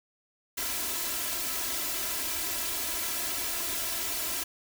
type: noise with comb filter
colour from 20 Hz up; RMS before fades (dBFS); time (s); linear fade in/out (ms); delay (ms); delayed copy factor
white; -32; 0.57-4.44; 10; 3; +0.85
effects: none